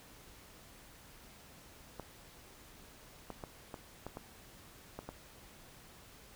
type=clicks; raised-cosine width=1 ms; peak=-28 dBFS; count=8; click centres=1.997 / 3.303 / 3.438 / 3.742 / 4.066 / 4.171 / 4.99 / 5.09 s; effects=pink hiss -57 dBFS RMS until 6.35 s